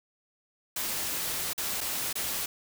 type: noise with dropouts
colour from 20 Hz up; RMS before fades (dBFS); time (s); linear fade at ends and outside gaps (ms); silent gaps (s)
white; -32; 0.76-2.46; 5; 1.533-1.578 / 1.807-1.811 / 2.129-2.154
effects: none